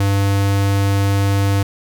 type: tone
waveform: square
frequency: 99.2 Hz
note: G2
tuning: 21 cents sharp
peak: -14 dBFS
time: 0-1.63 s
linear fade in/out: 5 ms
effects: none